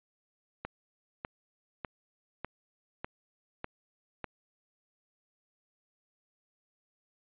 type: click train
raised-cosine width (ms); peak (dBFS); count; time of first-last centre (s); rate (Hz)
0.5; -21; 7; 0.65-4.243; 1.67
effects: resampled to 8000 Hz